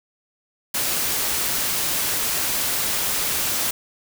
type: noise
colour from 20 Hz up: white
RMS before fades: -23 dBFS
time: 0.74-3.71 s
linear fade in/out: 5 ms
effects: none